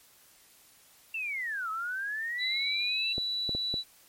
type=linear two-way sweep; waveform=sine; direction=down then up; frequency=2717 to 1271 to 2717 Hz; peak=-31 dBFS; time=1.14-3.13 s; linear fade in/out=5 ms; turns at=1.7 s
type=tone; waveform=sine; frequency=3947 Hz; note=B7; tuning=2 cents flat; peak=-29 dBFS; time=2.38-3.84 s; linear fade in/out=50 ms
type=clicks; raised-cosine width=2 ms; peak=-22 dBFS; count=4; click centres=3.181 / 3.493 / 3.55 / 3.741 s
effects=white hiss -59 dBFS RMS until 4.08 s + MP3 64 kbps